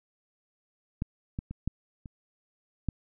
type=clicks; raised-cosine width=5 ms; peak=-17 / -20 / -25 / -16 / -30 / -16 dBFS; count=6; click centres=1.021 / 1.389 / 1.51 / 1.676 / 2.058 / 2.887 s; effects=none